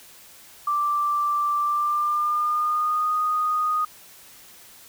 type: tone with pitch glide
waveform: sine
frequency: 1174.7 to 1238.8 Hz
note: D6 to D#6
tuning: 0 to -8 cents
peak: -20 dBFS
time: 0.67-3.85 s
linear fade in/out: 5 ms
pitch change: +92 cents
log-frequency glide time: 1.6-3.12 s
effects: white hiss -48 dBFS RMS until 4.88 s